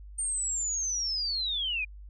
sine linear sweep, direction down, 8870 to 2384 Hz, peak -28 dBFS, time 0.18-1.85 s, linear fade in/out 10 ms, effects added 50 Hz sine -43 dBFS peak until 2.09 s

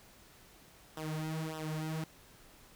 sawtooth tone with flanger, 157.2 Hz, D#3, 18 cents sharp, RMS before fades -38 dBFS, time 0.97-2.04 s, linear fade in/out 2 ms, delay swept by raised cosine 0.44 to 4.64 ms, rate 1.7 Hz, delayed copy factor -0.9, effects pink hiss -59 dBFS RMS until 2.75 s

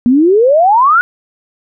sine exponential sweep, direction up, 233.1 to 1480 Hz, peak -5 dBFS, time 0.06-1.01 s, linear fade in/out 0 ms, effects none

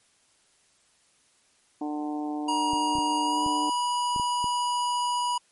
harmonic tone, 149.7 Hz, D3, 33 cents sharp, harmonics 2 / 3 / 4 / 5 / 6 / 7, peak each -29 / -43 / -44 / -36 / -41 / -49 dBFS, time 1.81-3.7 s, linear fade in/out 5 ms
square tone with pitch glide, 951 to 973.8 Hz, A#5 to B5, +34 to -25 cents, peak -25 dBFS, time 2.48-5.38 s, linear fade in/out 5 ms, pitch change +41 cents, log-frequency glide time 3.21-3.45 s
clicks, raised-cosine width 3 ms, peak -24 dBFS, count 7, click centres 2.734 / 2.954 / 2.985 / 3.463 / 4.162 / 4.198 / 4.443 s
effects white hiss -64 dBFS RMS until 5.51 s + MP3 48 kbps

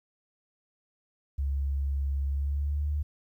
sine tone with pitch glide, 69.3 to 73.85 Hz, C#2 to D2, 0 to +10 cents, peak -26 dBFS, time 1.38-3.03 s, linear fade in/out 10 ms, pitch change +110 cents, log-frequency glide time 2.29-2.9 s, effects 11-bit

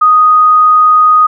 sine tone, 1244.5 Hz, D#6, in tune, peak -3 dBFS, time 0.01-1.27 s, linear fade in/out 10 ms, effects none

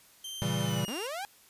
sawtooth tone with pitch glide, 3136 to 2794 Hz, G7 to F7, 0 to 0 cents, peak -35 dBFS, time 0.24-1.07 s, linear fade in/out 5 ms, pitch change -200 cents, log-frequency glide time 0.6-0.94 s
square chord, A# diminished seventh, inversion none, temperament equal, 116.54 / 138.59 / 164.81 / 196 Hz, A#2 / C#3 / E3 / G3, 0 / 0 / 0 / 0 cents, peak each -35 dBFS, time 0.42-0.85 s, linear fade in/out 0 ms
sawtooth linear sweep, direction up, 185.6 to 830.6 Hz, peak -31 dBFS, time 0.88-1.25 s, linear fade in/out 0 ms
effects white hiss -59 dBFS RMS until 1.49 s + resampled to 32000 Hz

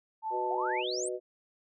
sine tone with vibrato, 880 Hz, A5, in tune, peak -31 dBFS, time 0.22-0.84 s, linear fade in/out 50 ms, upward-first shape sine, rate 14 Hz, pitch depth 9 cents each way
harmonic tone, 123.47 Hz, B2, in tune, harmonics 3 / 4 / 5, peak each -35 / -37 / -39 dBFS, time 0.3-1.2 s, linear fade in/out 50 ms
sine exponential sweep, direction up, 662 to 9090 Hz, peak -34 dBFS, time 0.5-1.09 s, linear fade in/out 10 ms
effects none

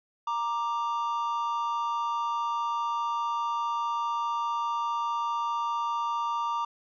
triangle tone pair together, 935.2 / 1180 Hz, A#5 / D6, +5 / +8 cents, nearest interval major third, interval 403 cents, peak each -28 dBFS, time 0.27-6.65 s, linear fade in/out 5 ms, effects resampled to 16000 Hz

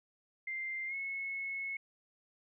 sine tone with pitch glide, 2093 to 2189 Hz, C7 to C#7, 0 to -22 cents, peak -36 dBFS, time 0.47-1.77 s, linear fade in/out 5 ms, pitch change +78 cents, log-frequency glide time 0.87-0.95 s, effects none

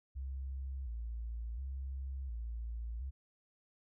sine tone with vibrato, 61.74 Hz, B1, in tune, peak -38 dBFS, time 0.15-3.11 s, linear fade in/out 20 ms, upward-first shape square, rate 0.7 Hz, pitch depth 130 cents each way, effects none

